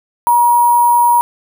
sine tone with sample-and-hold, 955 Hz, A#5, 42 cents sharp, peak -7 dBFS, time 0.27-1.21 s, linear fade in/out 0 ms, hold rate 11025 Hz, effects none

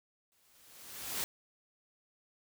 white noise with exponential growth, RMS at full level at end -34 dBFS, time 0.32-1.24 s, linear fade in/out 0 ms, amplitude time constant 200 ms, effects none

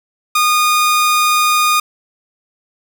sawtooth tone, 1226 Hz, D#6, 26 cents flat, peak -7 dBFS, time 0.35-1.8 s, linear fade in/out 5 ms, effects none

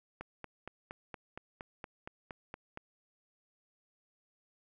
click train, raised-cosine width 0.5 ms, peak -27 dBFS, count 12, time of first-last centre 0.21-2.774 s, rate 4.29 Hz, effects none

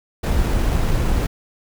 brown noise with sample-and-hold, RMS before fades -18 dBFS, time 0.23-1.27 s, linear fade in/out 10 ms, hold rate 8820 Hz, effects none

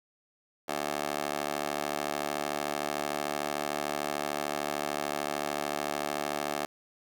15% pulse tone with high-pass filter, 73.42 Hz, D2, in tune, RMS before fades -33 dBFS, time 0.68-6.66 s, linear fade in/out 10 ms, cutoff 510 Hz, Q 1.5, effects 9-bit

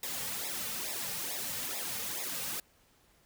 white noise with flanger, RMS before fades -37 dBFS, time 0.03-2.6 s, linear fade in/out 2 ms, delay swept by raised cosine 0.66 to 3.06 ms, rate 2.3 Hz, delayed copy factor -0.85, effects pink hiss -66 dBFS RMS until 3.25 s

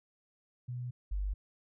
sine tone pair in turn, 123.47 / 49 Hz, B2 / G1, 0 / 0 cents, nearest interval octave + major third, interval 1600 cents, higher first, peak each -36 / -31 dBFS, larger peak second, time 0.68-0.91 / 1.11-1.34 s, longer neither, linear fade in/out 10 ms, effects none

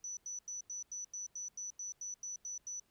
sine tone bursts, 5950 Hz, F#8, 9 cents sharp, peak -40 dBFS, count 13, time 0.04-2.798 s, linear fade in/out 2 ms, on 130 ms, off 89 ms, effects pink hiss -75 dBFS RMS until 2.9 s

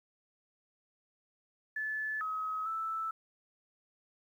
sine tone with pitch steps, 1734 / 1275 / 1318 Hz, A6 / D#6 / E6, -26 / +42 / -1 cents, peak -33 dBFS, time 1.76-3.11 s, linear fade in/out 5 ms, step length 450 ms, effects 11-bit

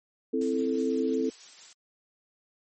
sine chord, A minor, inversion first, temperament equal, 261.6 / 329.6 / 440 Hz, C4 / E4 / A4, 0 / 0 / 0 cents, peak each -28 / -31 / -28 dBFS, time 0.33-1.3 s, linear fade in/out 10 ms
blue noise with tremolo, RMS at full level -43 dBFS, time 0.41-1.73 s, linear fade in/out 2 ms, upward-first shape square, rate 6 Hz, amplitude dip 25%
effects MP3 32 kbps

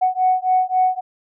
sine beating tone pair, 740 / 743.7 Hz, F#5 / F#5, 0 / +9 cents, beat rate 3.7 Hz, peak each -17 dBFS, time 0.01-1.01 s, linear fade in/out 20 ms, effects tanh soft clip ceiling -7 dBFS

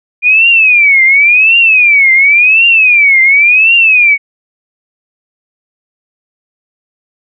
sine tone with vibrato, 2410 Hz, D7, 44 cents sharp, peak -3 dBFS, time 0.22-4.18 s, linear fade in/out 50 ms, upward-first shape triangle, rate 0.92 Hz, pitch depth 260 cents each way, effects none

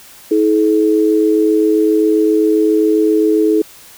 sine tone pair together, 320.9 / 428.4 Hz, E4 / A4, -46 / -46 cents, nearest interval perfect fourth, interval 500 cents, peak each -12 dBFS, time 0.31-3.62 s, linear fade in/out 5 ms, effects white hiss -40 dBFS RMS until 3.97 s

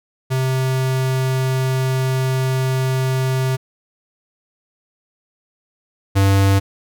square tone pair in turn, 130.81 / 98 Hz, C3 / G2, 0 / 0 cents, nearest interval perfect fourth, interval 500 cents, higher first, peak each -17 / -12 dBFS, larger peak second, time 0.3-3.57 / 6.15-6.6 s, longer first, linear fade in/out 20 ms, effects none

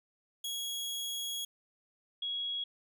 sawtooth / sine tone pair in turn, 3322 / 3322 Hz, G#7 / G#7, 0 / 0 cents, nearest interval unison, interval 0 cents, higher neither, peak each -32 / -33 dBFS, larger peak first, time 0.44-1.45 / 2.22-2.64 s, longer first, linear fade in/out 5 ms, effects none

